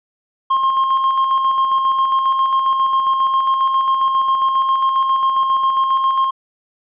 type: tone with tremolo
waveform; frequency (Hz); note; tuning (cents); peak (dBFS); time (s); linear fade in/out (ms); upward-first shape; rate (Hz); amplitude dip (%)
triangle; 1066; C6; +32; -10; 0.5-6.31; 10; square; 7.4; 35
effects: resampled to 8000 Hz